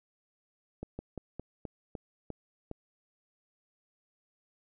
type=slowing click train; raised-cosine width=2 ms; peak=-25 dBFS; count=8; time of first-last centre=0.83-2.714 s; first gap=160 ms; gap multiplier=1.17; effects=none